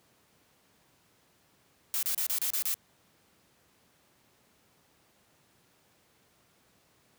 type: noise bursts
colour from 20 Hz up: blue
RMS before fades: -30 dBFS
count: 7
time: 1.94-2.742 s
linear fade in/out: 0 ms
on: 88 ms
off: 31 ms
effects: pink hiss -66 dBFS RMS until 7.18 s + high-pass 100 Hz 12 dB/octave